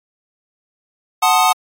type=chord; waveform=square; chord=F# diminished seventh; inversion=none; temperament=equal; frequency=740 / 880 / 1046.5 / 1244.5 Hz; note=F#5 / A5 / C6 / Eb6; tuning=0 / 0 / 0 / 0 cents; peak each=-16 / -17 / -22 / -17 dBFS; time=1.22-1.53 s; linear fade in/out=10 ms; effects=AAC 64 kbps